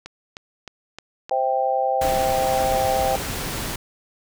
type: click train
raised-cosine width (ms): 0.2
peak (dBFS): -18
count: 5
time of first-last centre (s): 0.06-1.295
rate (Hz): 3.24
type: chord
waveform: sine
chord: C major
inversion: none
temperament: just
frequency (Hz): 523.3 / 654.1 / 784.9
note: C5 / E5 / G5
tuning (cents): 0 / -14 / +2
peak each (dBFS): -23 / -26 / -21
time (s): 1.31-3.16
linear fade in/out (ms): 2
type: noise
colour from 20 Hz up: pink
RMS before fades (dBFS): -28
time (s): 2.01-3.76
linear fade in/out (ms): 5
effects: none